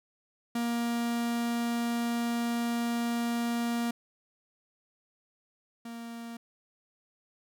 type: tone pair in turn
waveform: 45% pulse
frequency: 235.5 / 232.8 Hz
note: A#3 / A#3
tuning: +18 / -2 cents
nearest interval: unison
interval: 20 cents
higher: first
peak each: -28 / -39 dBFS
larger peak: first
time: 0.55-3.91 / 5.85-6.37 s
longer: first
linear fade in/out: 5 ms
effects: none